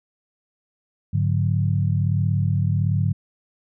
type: tone cluster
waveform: sine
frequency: 101.8 / 143.2 / 179.4 Hz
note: G#2 / D3 / F3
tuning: -34 / -43 / +47 cents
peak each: -20 / -22 / -27 dBFS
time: 1.13-3.13 s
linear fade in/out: 10 ms
effects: none